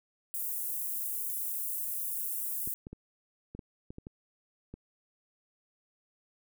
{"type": "high-pass noise", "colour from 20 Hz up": "white", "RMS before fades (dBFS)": -35, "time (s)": [0.34, 2.74], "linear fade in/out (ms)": 0, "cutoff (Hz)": 10000, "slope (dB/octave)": 24}
{"type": "clicks", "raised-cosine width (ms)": 3, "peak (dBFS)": -30, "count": 9, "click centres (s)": [2.675, 2.869, 2.93, 3.55, 3.592, 3.905, 3.984, 4.069, 4.74]}
{"effects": []}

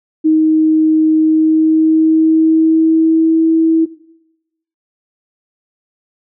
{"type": "tone with pitch glide", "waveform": "sine", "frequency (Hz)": [314.2, 324.2], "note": ["D#4", "E4"], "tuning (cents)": [17, -29], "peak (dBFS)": -7, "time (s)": [0.24, 3.86], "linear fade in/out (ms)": 20, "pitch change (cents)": 54, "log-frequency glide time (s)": [1.16, 3.49], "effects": ["noise-tail reverb RT60 0.9 s tail -18 dB re dry"]}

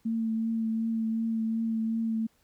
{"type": "tone with vibrato", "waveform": "sine", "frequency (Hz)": 224.7, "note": "A3", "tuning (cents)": 37, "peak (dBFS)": -26, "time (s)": [0.05, 2.27], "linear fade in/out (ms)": 10, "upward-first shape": "triangle", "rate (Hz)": 2.7, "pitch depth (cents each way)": 21, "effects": ["pink hiss -68 dBFS RMS until 2.43 s"]}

